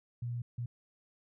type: tone bursts at uneven times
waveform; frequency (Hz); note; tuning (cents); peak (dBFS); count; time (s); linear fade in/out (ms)
sine; 120; B2; -49; -34; 2; 0.22-0.42 / 0.58-0.66; 5
effects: none